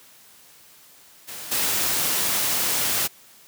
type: noise with level steps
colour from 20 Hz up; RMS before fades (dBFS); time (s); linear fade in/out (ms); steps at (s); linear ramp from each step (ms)
white; -36 / -23; 1.27-3.08; 20; 1.51; 10
effects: white hiss -51 dBFS RMS until 3.47 s + high-pass 80 Hz 12 dB/octave